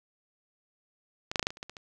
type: clicks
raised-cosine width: 0.2 ms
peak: -16 / -10 / -8 / -13 / -9 / -23 / -30 / -20 / -26 / -27 dBFS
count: 10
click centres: 1.315 / 1.358 / 1.395 / 1.428 / 1.469 / 1.505 / 1.571 / 1.629 / 1.696 / 1.768 s
effects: none